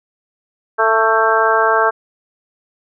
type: harmonic tone with a mistuned harmonic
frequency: 222 Hz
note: A3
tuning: 16 cents sharp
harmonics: 2 / 3 / 4 / 5 / 6 / 7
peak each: -18 / -18 / -18 / -18 / -18 / -18 dBFS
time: 0.78-1.91 s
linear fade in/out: 20 ms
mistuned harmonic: 7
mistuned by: +25 cents
effects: none